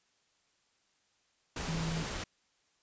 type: tone in noise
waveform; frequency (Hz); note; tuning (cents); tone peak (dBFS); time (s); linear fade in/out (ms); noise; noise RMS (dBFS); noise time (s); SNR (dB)
sine; 163.1; E3; -18; -33; 1.68-2.03; 5; pink; -38; 1.56-2.24; +2
effects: white hiss -73 dBFS RMS until 2.82 s + resampled to 16000 Hz